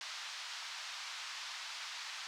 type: band-pass noise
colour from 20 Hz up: white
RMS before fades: -45 dBFS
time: 0.01-2.27 s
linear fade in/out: 0 ms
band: 890 to 5400 Hz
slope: 24 dB/octave
effects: none